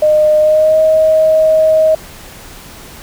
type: tone with pitch glide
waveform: sine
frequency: 611 to 630.7 Hz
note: D#5 to D#5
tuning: -32 to +23 cents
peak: -6 dBFS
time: 0.02-1.95 s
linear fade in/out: 5 ms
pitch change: +55 cents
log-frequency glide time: 0.38-0.8 s
effects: pink hiss -34 dBFS RMS until 3.02 s